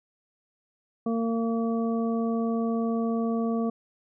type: harmonic tone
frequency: 228.6 Hz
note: A#3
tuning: 34 cents flat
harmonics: 1 / 2 / 3 / 5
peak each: -25 / -31 / -35 / -39 dBFS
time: 1.06-3.7 s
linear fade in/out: 5 ms
effects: none